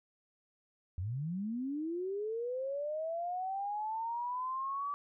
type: linear sweep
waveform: sine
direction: up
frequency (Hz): 82.41 to 1156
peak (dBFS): -34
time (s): 0.98-4.94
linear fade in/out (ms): 0
effects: none